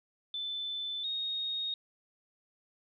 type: tone pair in turn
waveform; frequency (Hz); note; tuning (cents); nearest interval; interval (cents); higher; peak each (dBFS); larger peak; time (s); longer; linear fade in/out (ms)
sine; 3520 / 3729; A7 / A#7; 0 / 0; minor second; 100; second; -34 / -32; second; 0.34-1.04 / 1.04-1.74; neither; 2
effects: none